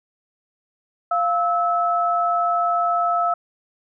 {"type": "tone pair together", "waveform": "sine", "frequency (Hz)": [695.8, 1303], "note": ["F5", "E6"], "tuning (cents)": [-7, -20], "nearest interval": "major seventh", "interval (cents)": 1087, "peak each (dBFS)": -20, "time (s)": [1.11, 3.34], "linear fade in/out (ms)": 5, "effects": []}